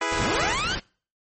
10% pulse chord, E major, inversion none, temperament equal, 329.6 / 415.3 / 493.9 Hz, E4 / G#4 / B4, 0 / 0 / 0 cents, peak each -21 dBFS, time 0.01-0.53 s, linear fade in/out 5 ms
pink noise with tremolo, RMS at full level -29 dBFS, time 0.11-0.8 s, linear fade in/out 10 ms, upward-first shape triangle, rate 17 Hz, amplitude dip 40%
20% pulse linear sweep, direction up, 35.51 to 1600 Hz, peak -20 dBFS, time 0.2-0.75 s, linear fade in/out 0 ms
effects noise-tail reverb RT60 0.4 s tail -24 dB re dry + MP3 32 kbps

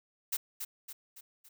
blue noise with echo, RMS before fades -32 dBFS, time 0.32-0.37 s, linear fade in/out 10 ms, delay 280 ms, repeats 4, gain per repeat -6 dB, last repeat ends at 1.49 s, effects none

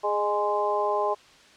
harmonic tone with a mistuned harmonic, 207.7 Hz, G#3, in tune, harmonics 2 / 3 / 4 / 5, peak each -28 / -28 / -28 / -28 dBFS, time 0.03-1.15 s, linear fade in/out 20 ms, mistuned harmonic 3, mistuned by -26 cents, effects white hiss -53 dBFS RMS until 1.56 s + low-pass 5000 Hz 12 dB/octave

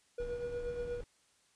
triangle tone with tremolo, 482.7 Hz, B4, 40 cents flat, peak -32 dBFS, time 0.18-1.01 s, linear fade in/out 5 ms, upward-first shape triangle, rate 8.4 Hz, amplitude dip 55%
brown noise, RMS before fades -47 dBFS, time 0.2-1.04 s, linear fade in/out 2 ms
effects white hiss -70 dBFS RMS until 1.55 s + resampled to 22050 Hz

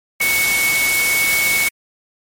sine tone in noise, 2217 Hz, C#7, in tune, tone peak -15 dBFS, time 0.2-1.69 s, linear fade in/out 10 ms, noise white, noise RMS -20 dBFS, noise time 0.2-1.69 s, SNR +2 dB, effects MP3 64 kbps

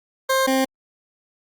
20% pulse tone pair in turn, 529 / 264.5 Hz, C5 / C4, +19 / +19 cents, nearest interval octave, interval 1200 cents, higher first, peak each -12 dBFS, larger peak neither, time 0.29-0.47 / 0.47-0.65 s, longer neither, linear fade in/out 10 ms, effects Opus 48 kbps

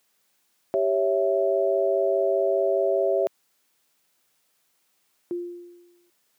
sine chord, C# diminished, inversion second, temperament equal, 392 / 554.4 / 659.3 Hz, G4 / C#5 / E5, 0 / 0 / 0 cents, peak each -24 dBFS, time 0.74-3.27 s, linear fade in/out 0 ms
sine tone with exponential decay, 349.6 Hz, F4, 2 cents sharp, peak -24 dBFS, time 5.31-6.1 s, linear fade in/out 0 ms, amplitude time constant 170 ms
effects white hiss -69 dBFS RMS until 6.38 s + high-pass 150 Hz 12 dB/octave

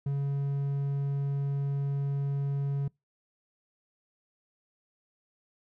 triangle tone, 140 Hz, C#3, 18 cents sharp, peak -25 dBFS, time 0.06-2.88 s, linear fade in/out 5 ms, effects noise-tail reverb RT60 0.2 s tail -26 dB re dry

